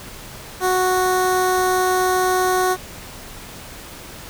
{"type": "tone with notch filter", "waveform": "15% pulse", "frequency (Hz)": 369, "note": "F#4", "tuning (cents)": -5, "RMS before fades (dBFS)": -18, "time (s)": [0.6, 2.77], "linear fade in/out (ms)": 50, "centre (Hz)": 2900, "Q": 1.1, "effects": ["pink hiss -37 dBFS RMS until 4.29 s"]}